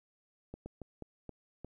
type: slowing click train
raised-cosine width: 2 ms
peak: -30 dBFS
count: 6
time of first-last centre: 0.54-1.646 s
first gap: 120 ms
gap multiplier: 1.31
effects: 12-bit